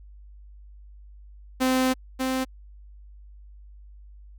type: tone pair in turn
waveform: sawtooth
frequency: 258.5 / 260.6 Hz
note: C4 / C4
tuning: -21 / -7 cents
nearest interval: unison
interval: 14 cents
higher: second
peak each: -16 / -20 dBFS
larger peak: first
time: 1.6-1.94 / 2.19-2.45 s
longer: first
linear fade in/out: 20 ms
effects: added 50 Hz sine -44 dBFS peak until 4.38 s